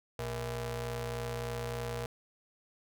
sawtooth ring-modulated tone, 176.9 Hz, F3, 23 cents sharp, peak -28 dBFS, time 0.19-2.06 s, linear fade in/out 2 ms, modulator 297 Hz, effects none

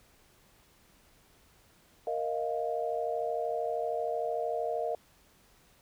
sine chord, Bb suspended fourth, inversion none, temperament equal with one note detuned, 466.2 / 625.5 / 698.5 Hz, Bb4 / Eb5 / F5, 0 / +9 / 0 cents, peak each -34 dBFS, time 2.07-4.95 s, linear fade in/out 2 ms, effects pink hiss -63 dBFS RMS until 5.81 s

